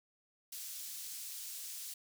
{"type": "high-pass noise", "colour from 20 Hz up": "pink", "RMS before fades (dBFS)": -45, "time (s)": [0.52, 1.94], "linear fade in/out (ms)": 5, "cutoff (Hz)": 5500, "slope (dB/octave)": 12, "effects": []}